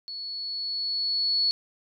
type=tone with level ramp; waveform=sine; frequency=4400 Hz; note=C#8; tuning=14 cents flat; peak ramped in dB=-34 to -20 dBFS; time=0.08-1.51 s; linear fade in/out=0 ms; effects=none